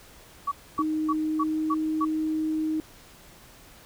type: tone bursts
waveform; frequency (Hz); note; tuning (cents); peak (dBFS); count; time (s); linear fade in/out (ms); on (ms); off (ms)
sine; 1134; C#6; +39; -23; 6; 0.47-2.052; 10; 47; 260
type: tone with pitch glide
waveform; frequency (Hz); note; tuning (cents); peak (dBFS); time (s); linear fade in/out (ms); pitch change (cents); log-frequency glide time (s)
sine; 311.1 to 313.1; D#4 to D#4; 0 to +11; -24; 0.79-2.8; 0; +11; 1.23-1.72
effects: pink hiss -51 dBFS RMS until 3.85 s